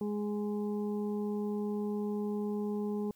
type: harmonic tone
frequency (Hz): 207.8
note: G#3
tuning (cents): +1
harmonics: 1 / 2 / 4 / 5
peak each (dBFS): -33 / -36 / -48 / -54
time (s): 0.01-3.11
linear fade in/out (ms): 2
effects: white hiss -69 dBFS RMS until 3.15 s